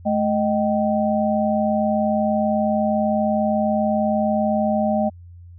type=tone cluster; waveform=sine; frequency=215.4 / 618 / 771 Hz; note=A3 / D#5 / G5; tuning=-37 / -12 / -29 cents; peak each=-20 / -21 / -24 dBFS; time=0.05-5.1 s; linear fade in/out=20 ms; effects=added 87 Hz sine -39 dBFS peak until 5.58 s